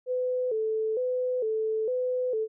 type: tone with vibrato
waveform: sine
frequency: 470 Hz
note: A#4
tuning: 14 cents sharp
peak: -25 dBFS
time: 0.06-2.48 s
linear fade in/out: 50 ms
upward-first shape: square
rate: 1.1 Hz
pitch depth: 120 cents each way
effects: none